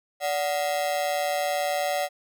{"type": "ring-modulated tone", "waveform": "45% pulse", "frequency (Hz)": 659.3, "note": "E5", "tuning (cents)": 0, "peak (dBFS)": -21, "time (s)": [0.2, 2.09], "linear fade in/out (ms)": 50, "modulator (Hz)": 79.1, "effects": []}